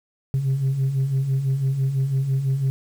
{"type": "beating tone pair", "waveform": "sine", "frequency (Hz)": [130, 136], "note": ["C3", "C#3"], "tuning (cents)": [-11, -33], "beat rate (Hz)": 6, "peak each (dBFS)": [-25, -18], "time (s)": [0.34, 2.7], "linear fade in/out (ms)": 0, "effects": ["tanh soft clip ceiling -16 dBFS", "8-bit"]}